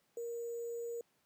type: tone with sample-and-hold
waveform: sine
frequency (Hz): 468.5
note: A#4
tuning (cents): +9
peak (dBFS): -38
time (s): 0.17-1.01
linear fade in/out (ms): 2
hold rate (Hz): 7350
effects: pink hiss -75 dBFS RMS until 1.25 s + high-pass 150 Hz 12 dB/octave